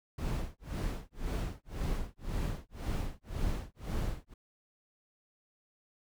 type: noise with tremolo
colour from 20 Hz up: brown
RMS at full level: -32 dBFS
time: 0.18-4.34 s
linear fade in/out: 5 ms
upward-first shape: sine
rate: 1.9 Hz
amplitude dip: 100%
effects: none